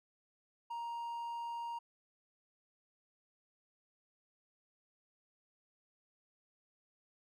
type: tone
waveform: triangle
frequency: 937 Hz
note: A#5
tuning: 9 cents sharp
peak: -37 dBFS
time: 0.7-1.79 s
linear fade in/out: 10 ms
effects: none